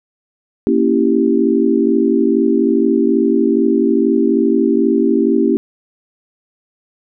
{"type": "chord", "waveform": "sine", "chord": "A# diminished seventh", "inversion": "none", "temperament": "equal", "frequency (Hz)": [233.1, 277.2, 329.6, 392], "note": ["A#3", "C#4", "E4", "G4"], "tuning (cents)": [0, 0, 0, 0], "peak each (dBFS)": -16, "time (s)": [0.67, 5.57], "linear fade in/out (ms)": 0, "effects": []}